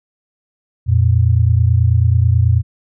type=tone pair together; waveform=sine; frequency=87.31 / 116.54 Hz; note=F2 / A#2; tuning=0 / 0 cents; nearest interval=perfect fourth; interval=500 cents; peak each=-12 dBFS; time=0.86-2.63 s; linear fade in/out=50 ms; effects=none